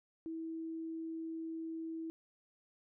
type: tone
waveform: sine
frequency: 325.1 Hz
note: E4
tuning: 24 cents flat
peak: -39 dBFS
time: 0.26-2.1 s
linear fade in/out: 0 ms
effects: none